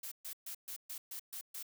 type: noise bursts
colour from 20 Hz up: blue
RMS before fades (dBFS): -44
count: 8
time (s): 0.03-1.628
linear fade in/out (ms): 5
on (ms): 86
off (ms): 130
effects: none